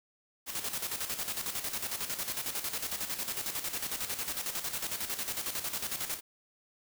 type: noise with tremolo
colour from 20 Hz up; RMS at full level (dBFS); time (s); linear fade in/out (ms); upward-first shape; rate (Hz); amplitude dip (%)
white; -34; 0.46-6.21; 50; square; 11; 60
effects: none